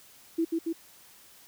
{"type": "tone with echo", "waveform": "sine", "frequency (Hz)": 329.6, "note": "E4", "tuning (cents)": 0, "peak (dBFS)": -23, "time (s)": [0.38, 0.45], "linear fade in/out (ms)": 10, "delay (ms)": 140, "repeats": 2, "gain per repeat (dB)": -2, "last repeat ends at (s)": 0.73, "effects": ["white hiss -55 dBFS RMS until 1.47 s"]}